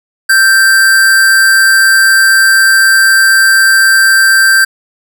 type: tone with amplitude modulation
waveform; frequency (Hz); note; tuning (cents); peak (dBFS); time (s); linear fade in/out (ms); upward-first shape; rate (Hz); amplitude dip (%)
square; 1568; G6; 0; -3; 0.29-4.65; 10; sine; 211; 40
effects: none